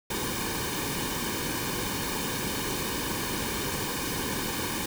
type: noise with comb filter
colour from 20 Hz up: pink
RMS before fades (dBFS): -31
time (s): 0.1-4.86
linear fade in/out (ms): 5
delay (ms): 1.5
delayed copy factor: -0.7
effects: none